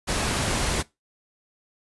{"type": "noise", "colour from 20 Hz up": "pink", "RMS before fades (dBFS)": -25, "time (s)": [0.07, 0.83], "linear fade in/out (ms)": 20, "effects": ["noise-tail reverb RT60 0.2 s tail -20 dB re dry", "resampled to 24000 Hz"]}